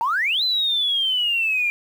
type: exponential two-way sweep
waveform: triangle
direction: up then down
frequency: 880 to 4093 to 2378 Hz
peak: -15 dBFS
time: 0.01-1.7 s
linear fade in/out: 0 ms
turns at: 0.43 s
effects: tanh soft clip ceiling -16 dBFS + 8-bit